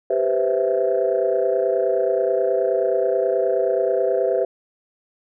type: chord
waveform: sine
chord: C major seventh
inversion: second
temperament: equal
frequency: 392 / 493.9 / 523.3 / 659.3 Hz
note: G4 / B4 / C5 / E5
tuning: 0 / 0 / 0 / 0 cents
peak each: -22 dBFS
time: 0.1-4.45 s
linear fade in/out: 5 ms
effects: tanh soft clip ceiling -9 dBFS